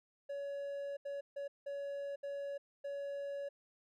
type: tone bursts at uneven times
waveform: triangle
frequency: 563 Hz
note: C#5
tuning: 27 cents sharp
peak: -37 dBFS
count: 6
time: 0.29-0.97 / 1.05-1.21 / 1.36-1.48 / 1.66-2.16 / 2.23-2.58 / 2.84-3.49 s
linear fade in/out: 10 ms
effects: none